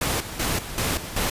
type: noise with tremolo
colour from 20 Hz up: pink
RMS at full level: -24 dBFS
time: 0.01-1.3 s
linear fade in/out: 5 ms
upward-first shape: square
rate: 2.6 Hz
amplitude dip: 70%
effects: resampled to 32000 Hz